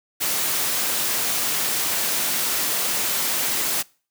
white high-pass noise, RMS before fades -23 dBFS, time 0.2-3.83 s, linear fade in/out 20 ms, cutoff 140 Hz, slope 12 dB/octave, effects noise-tail reverb RT60 0.4 s tail -24 dB re dry

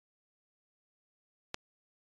click, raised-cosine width 0.2 ms, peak -17 dBFS, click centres 1.544 s, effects AAC 32 kbps

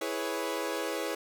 sawtooth chord, C# minor seventh, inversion first, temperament equal, 329.6 / 415.3 / 493.9 / 554.4 Hz, E4 / G#4 / B4 / C#5, 0 / 0 / 0 / 0 cents, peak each -33 dBFS, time 0.01-1.15 s, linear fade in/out 5 ms, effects none

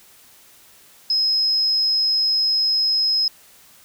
sine tone, 5120 Hz, D#8, 49 cents sharp, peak -16 dBFS, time 1.1-3.28 s, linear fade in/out 2 ms, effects white hiss -50 dBFS RMS until 3.84 s

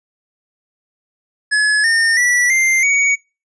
square tone with pitch steps, 1701 / 1823.1 / 1953.9 / 2094 / 2244 Hz, G#6 / A#6 / B6 / C7 / C#7, +41 / -39 / -19 / +1 / +21 cents, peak -12 dBFS, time 1.51-3.16 s, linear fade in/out 20 ms, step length 330 ms, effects noise-tail reverb RT60 0.3 s tail -24 dB re dry + resampled to 22050 Hz

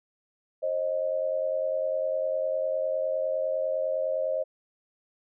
sine tone pair together, 532.4 / 622.3 Hz, C5 / D#5, +30 / 0 cents, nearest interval minor third, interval 270 cents, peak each -28 / -28 dBFS, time 0.62-4.44 s, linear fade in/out 20 ms, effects none

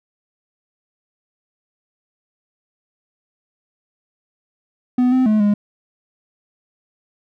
triangle tone with pitch steps, 249.6 / 257.5 / 214.4 / 206.1 Hz, B3 / C4 / A3 / G#3, +19 / -28 / -45 / -13 cents, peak -10 dBFS, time 4.98-5.54 s, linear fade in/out 5 ms, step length 140 ms, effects none

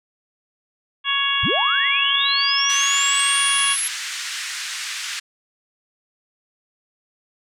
harmonic tone, 557 Hz, C#5, 8 cents sharp, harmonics 2 / 3 / 4 / 5 / 6, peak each -25 / -26 / -28 / -23 / -22 dBFS, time 1.04-3.77 s, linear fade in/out 50 ms
sine linear sweep, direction up, 61.1 to 11230 Hz, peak -21 dBFS, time 1.43-3.88 s, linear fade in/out 5 ms
pink band-pass noise, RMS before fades -29 dBFS, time 2.69-5.2 s, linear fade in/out 10 ms, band 1600 to 8400 Hz, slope 24 dB/octave
effects none

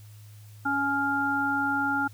harmonic tone, 279.8 Hz, C#4, 16 cents sharp, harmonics 1 / 3 / 5, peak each -30 / -29 / -26 dBFS, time 0.65-2.08 s, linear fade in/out 10 ms, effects added 105 Hz sine -45 dBFS peak until 2.13 s + white hiss -58 dBFS RMS until 2.13 s

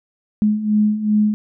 sine beating tone pair, 209.6 / 212.2 Hz, G#3 / G#3, +16 / +38 cents, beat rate 2.6 Hz, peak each -20 / -15 dBFS, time 0.42-1.34 s, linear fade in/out 0 ms, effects none

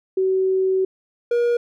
sine / triangle tone pair in turn, 378.4 / 476.8 Hz, F#4 / A#4, +39 / +39 cents, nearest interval major third, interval 400 cents, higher second, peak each -16 / -14 dBFS, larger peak second, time 0.17-0.85 / 1.31-1.57 s, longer first, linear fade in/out 5 ms, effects none

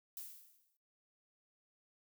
violet noise with exponential decay, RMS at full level -44 dBFS, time 0.17-0.77 s, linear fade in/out 1 ms, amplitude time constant 130 ms, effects noise-tail reverb RT60 0.4 s tail -21 dB re dry

